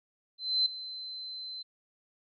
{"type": "tone with ADSR envelope", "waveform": "sine", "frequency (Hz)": 4070, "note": "C8", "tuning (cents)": -49, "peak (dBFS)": -22, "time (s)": [0.38, 1.63], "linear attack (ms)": 280, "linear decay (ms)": 4, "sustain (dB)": -16, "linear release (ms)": 15, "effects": []}